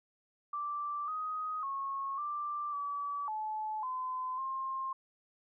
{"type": "tone with pitch steps", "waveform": "sine", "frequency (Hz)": [1172, 1253, 1094, 1179, 1147, 863, 1023, 1062], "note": ["D6", "D#6", "C#6", "D6", "D6", "A5", "C6", "C6"], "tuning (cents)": [-4, 12, -23, 6, -41, -34, -39, 25], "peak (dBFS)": -34, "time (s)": [0.53, 4.93], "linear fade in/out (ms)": 5, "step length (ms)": 550, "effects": []}